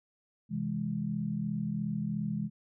sine chord, C augmented, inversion none, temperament equal, 130.81 / 164.81 / 207.7 Hz, C3 / E3 / G#3, 0 / 0 / 0 cents, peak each -38 / -35 / -33 dBFS, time 0.49-2.5 s, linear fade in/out 50 ms, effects none

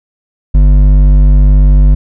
triangle tone with hard clipping, 49.22 Hz, G1, 8 cents sharp, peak -4 dBFS, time 0.54-1.95 s, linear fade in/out 10 ms, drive 12 dB, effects none

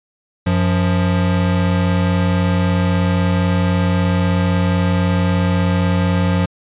square tone pair together, 93.4 / 177.18 Hz, F#2 / F3, +17 / +25 cents, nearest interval major seventh, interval 1108 cents, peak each -17 dBFS, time 0.46-6.46 s, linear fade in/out 10 ms, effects resampled to 8000 Hz

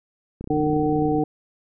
click train, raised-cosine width 3 ms, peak -20 dBFS, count 25, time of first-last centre 0.41-1.184 s, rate 31 Hz
harmonic tone, 151.4 Hz, D#3, 47 cents flat, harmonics 1 / 2 / 3 / 5, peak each -27 / -21 / -24 / -26 dBFS, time 0.5-1.24 s, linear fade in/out 5 ms
effects none

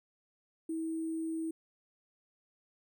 sine tone with sample-and-hold, 323.1 Hz, E4, 35 cents flat, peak -33 dBFS, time 0.69-1.51 s, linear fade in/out 5 ms, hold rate 8820 Hz, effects none

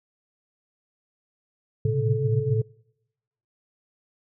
sine tone cluster, 110.7 / 114.9 / 129.8 / 137.4 / 435.2 Hz, A2 / A#2 / C3 / C#3 / A4, +11 / -25 / -13 / -15 / -19 cents, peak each -27 dBFS, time 1.85-2.62 s, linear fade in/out 5 ms, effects noise-tail reverb RT60 0.9 s tail -25 dB re dry

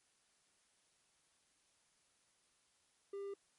triangle tone, 398.1 Hz, G4, 27 cents sharp, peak -40 dBFS, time 3.13-3.34 s, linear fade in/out 5 ms, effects white hiss -75 dBFS RMS until 3.58 s + MP3 48 kbps

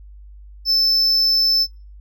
triangle tone, 5274 Hz, E8, in tune, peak -13 dBFS, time 0.65-1.67 s, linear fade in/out 50 ms, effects noise-tail reverb RT60 0.3 s tail -20 dB re dry + added 50 Hz sine -38 dBFS peak until 2 s

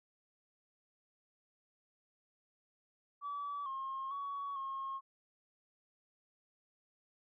sine tone with pitch steps, 1148 / 1072 / 1123 / 1080 Hz, D6 / C6 / C#6 / C#6, -40 / +42 / +22 / -45 cents, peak -37 dBFS, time 3.21-5.01 s, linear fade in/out 50 ms, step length 450 ms, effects tanh soft clip ceiling -34 dBFS

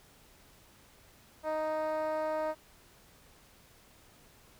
10% pulse tone with band-pass filter, 311.1 Hz, D#4, in tune, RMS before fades -33 dBFS, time 1.43-2.55 s, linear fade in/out 50 ms, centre 670 Hz, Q 2.5, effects pink hiss -60 dBFS RMS until 4.59 s

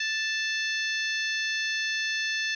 harmonic tone with a mistuned harmonic, 880 Hz, A5, in tune, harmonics 2 / 3 / 4 / 5 / 6 / 7, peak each -29 / -33 / -35 / -37 / -39 / -40 dBFS, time 0-2.55 s, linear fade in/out 5 ms, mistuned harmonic 5, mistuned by -23 cents, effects none

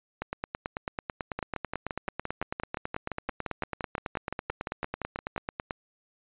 two click trains, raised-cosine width 0.5 ms, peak -16 / -17 dBFS, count 51 / 24, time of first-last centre 0.22-5.708 / 1.39-5.362 s, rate 9.11 / 5.79 Hz, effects resampled to 8000 Hz

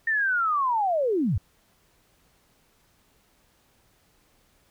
sine linear sweep, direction down, 1833 to 71 Hz, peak -21 dBFS, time 0.07-1.38 s, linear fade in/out 5 ms, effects pink hiss -64 dBFS RMS until 4.7 s

